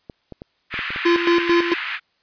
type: clicks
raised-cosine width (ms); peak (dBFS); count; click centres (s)
2; -21; 7; 0.098 / 0.323 / 0.419 / 0.741 / 0.791 / 0.905 / 0.961
type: band-pass noise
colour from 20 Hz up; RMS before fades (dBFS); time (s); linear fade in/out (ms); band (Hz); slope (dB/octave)
white; -27; 0.7-2; 50; 1400 to 2500; 24
type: tone with tremolo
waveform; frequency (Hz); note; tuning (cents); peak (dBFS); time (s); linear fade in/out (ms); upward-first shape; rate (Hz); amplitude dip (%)
square; 343.2; F4; -30; -14; 1.05-1.74; 10; square; 4.5; 65
effects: white hiss -65 dBFS RMS until 2.22 s + resampled to 11025 Hz